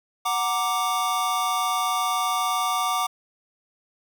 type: chord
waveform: square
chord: Gb augmented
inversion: none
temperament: equal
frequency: 740 / 932.3 / 1174.7 Hz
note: Gb5 / Bb5 / D6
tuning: 0 / 0 / 0 cents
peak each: -28 / -31 / -25 dBFS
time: 0.25-3.07 s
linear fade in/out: 10 ms
effects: none